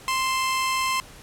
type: tone pair together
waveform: sawtooth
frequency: 1046.5 / 2639 Hz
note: C6 / E7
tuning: 0 / +1 cents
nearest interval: octave + major third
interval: 1601 cents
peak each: -19 / -27 dBFS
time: 0.08-1 s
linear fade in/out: 0 ms
effects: pink hiss -46 dBFS RMS until 1.22 s + low-pass 12000 Hz 12 dB/octave